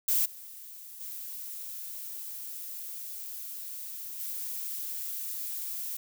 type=noise with level steps; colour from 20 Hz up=violet; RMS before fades=-26 / -46 / -40 / -36 dBFS; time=0.08-5.97 s; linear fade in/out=5 ms; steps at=0.25 / 1 / 4.19 s; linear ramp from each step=10 ms; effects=none

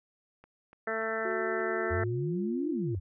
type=click train; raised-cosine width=0.5 ms; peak=-38 dBFS; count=5; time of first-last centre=0.44-1.603 s; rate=3.44 Hz
type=harmonic tone; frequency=222.4 Hz; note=A3; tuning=19 cents sharp; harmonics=1 / 2 / 3 / 4 / 5 / 6 / 7 / 8 / 9; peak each=-43 / -35 / -36 / -45 / -47 / -37 / -40 / -37 / -43 dBFS; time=0.87-2.04 s; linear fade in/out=5 ms
type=tone with pitch glide; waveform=sine; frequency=369 to 344.3 Hz; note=F#4 to F4; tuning=-5 to -25 cents; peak=-33 dBFS; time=1.25-2.95 s; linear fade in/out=2 ms; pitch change=-120 cents; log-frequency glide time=1.57-2.77 s
type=exponential two-way sweep; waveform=sine; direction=up then down; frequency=81.9 to 320 to 81.9 Hz; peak=-30 dBFS; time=1.9-3 s; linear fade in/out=20 ms; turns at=2.7 s
effects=none

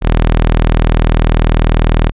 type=tone; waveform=sawtooth; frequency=40.05 Hz; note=E1; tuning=49 cents flat; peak=-4 dBFS; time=0.01-2.12 s; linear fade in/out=50 ms; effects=resampled to 8000 Hz

